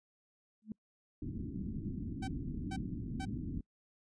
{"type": "tone with exponential growth", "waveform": "sine", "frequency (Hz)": 216, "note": "A3", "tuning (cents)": -32, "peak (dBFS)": -35, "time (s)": [0.62, 0.72], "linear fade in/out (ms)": 2, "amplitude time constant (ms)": 20}
{"type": "low-pass noise", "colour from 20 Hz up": "white", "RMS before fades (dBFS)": -40, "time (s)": [1.22, 3.61], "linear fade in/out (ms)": 5, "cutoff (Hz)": 300, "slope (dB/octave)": 48}
{"type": "tone bursts", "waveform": "sawtooth", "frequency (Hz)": 769, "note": "G5", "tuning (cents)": -33, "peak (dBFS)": -38, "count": 3, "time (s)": [2.22, 3.254], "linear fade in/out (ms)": 10, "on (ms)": 58, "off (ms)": 430}
{"effects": ["noise-tail reverb RT60 0.1 s tail -26 dB re dry", "resampled to 22050 Hz"]}